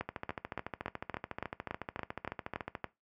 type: two click trains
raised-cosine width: 0.5 ms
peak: -20 / -22 dBFS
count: 11 / 38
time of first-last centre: 0.01-2.843 / 0.09-2.752 s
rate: 3.53 / 13.9 Hz
effects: noise-tail reverb RT60 0.2 s tail -18 dB re dry + high-pass 60 Hz 12 dB/octave